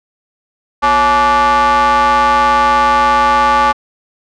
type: ring-modulated tone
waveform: square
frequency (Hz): 152.8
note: D#3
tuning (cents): -31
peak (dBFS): -6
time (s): 0.82-3.73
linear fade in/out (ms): 20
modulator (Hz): 1010
effects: low-pass 5000 Hz 12 dB/octave